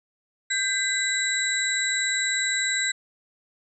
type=tone cluster; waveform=sine; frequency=1579 / 2016 / 3934 / 7670 Hz; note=G6 / B6 / B7 / A#8; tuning=+12 / +35 / -7 / +48 cents; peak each=-28 dBFS; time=0.5-2.92 s; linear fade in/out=10 ms; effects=none